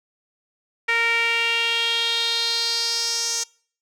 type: tone with band-pass filter sweep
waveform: sawtooth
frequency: 463.2 Hz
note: A#4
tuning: 11 cents flat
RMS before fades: -22 dBFS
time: 0.88-3.44 s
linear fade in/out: 10 ms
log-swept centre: 2100 to 6200 Hz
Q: 4.5
effects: noise-tail reverb RT60 0.5 s tail -24 dB re dry